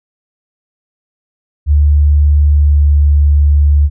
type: tone with pitch glide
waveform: sine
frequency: 73.42 to 72.83 Hz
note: D2 to D2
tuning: 0 to -14 cents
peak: -5 dBFS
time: 1.66-3.9 s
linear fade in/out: 50 ms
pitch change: -14 cents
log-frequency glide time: 2.51-2.82 s
effects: none